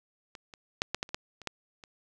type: clicks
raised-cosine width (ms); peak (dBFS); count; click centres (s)
0.2; -27 / -29 / -9 / -12 / -14 / -30 / -14 / -29 / -15 / -30; 10; 0.352 / 0.538 / 0.819 / 0.946 / 1.029 / 1.091 / 1.145 / 1.417 / 1.473 / 1.838
effects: none